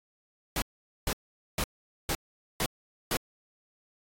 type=noise bursts; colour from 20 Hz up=pink; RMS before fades=-29 dBFS; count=6; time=0.56-3.17 s; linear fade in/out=2 ms; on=60 ms; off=450 ms; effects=AAC 48 kbps